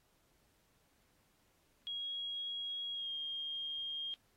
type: tone with pitch glide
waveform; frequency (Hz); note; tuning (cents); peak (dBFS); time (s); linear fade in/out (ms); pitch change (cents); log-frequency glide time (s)
sine; 3299 to 3226; G#7 to G7; -12 to +49; -38; 1.87-4.14; 0; -39; 2.93-3.1
effects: pink hiss -74 dBFS RMS until 4.36 s + AAC 48 kbps